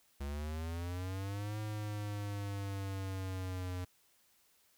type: linear two-way sweep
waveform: square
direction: up then down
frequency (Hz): 69 to 107.3 to 89.9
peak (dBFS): -38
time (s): 0.2-3.85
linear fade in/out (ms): 10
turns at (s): 1.59
effects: white hiss -70 dBFS RMS until 4.77 s